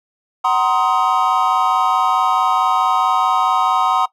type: chord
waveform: triangle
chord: C half-diminished seventh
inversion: second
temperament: just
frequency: 753.5 / 941.9 / 1046.5 / 1255.8 Hz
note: Gb5 / Bb5 / C6 / Eb6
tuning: +31 / +18 / 0 / +16 cents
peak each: -17 dBFS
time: 0.44-4.06 s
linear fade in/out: 10 ms
effects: noise-tail reverb RT60 0.1 s tail -18 dB re dry